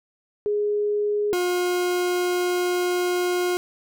sine / 40% pulse tone pair in turn, 415.3 / 357.6 Hz, G#4 / F4, 0 / +41 cents, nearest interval minor third, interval 259 cents, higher first, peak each -20 dBFS, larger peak neither, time 0.46-1.33 / 1.33-3.57 s, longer second, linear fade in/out 0 ms, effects none

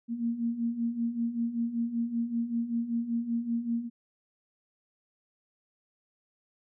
sine beating tone pair, 230 / 235.2 Hz, A#3 / A#3, -23 / +16 cents, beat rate 5.2 Hz, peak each -34 / -29 dBFS, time 0.08-3.9 s, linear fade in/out 50 ms, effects none

